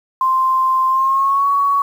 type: tone with pitch glide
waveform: sine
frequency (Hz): 1046 to 1121.1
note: C6 to C#6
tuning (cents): -1 to +19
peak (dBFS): -12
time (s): 0.21-1.82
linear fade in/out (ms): 2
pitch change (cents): +120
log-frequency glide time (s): 0.89-1.47
effects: 7-bit